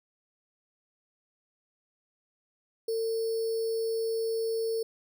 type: tone with sample-and-hold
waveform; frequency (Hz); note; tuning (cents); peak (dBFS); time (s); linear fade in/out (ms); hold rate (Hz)
sine; 450; A4; +39; -27; 2.88-4.83; 5; 4900
effects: none